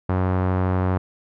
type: tone with low-pass filter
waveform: sawtooth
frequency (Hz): 92.5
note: F#2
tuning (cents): 0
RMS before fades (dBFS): -21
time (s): 0.09-0.98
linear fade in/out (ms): 5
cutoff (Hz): 1200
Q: 1.3
effects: none